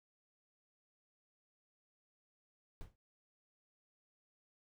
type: noise with exponential decay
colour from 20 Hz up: brown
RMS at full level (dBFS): -43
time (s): 2.81-2.96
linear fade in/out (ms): 0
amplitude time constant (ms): 32
effects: none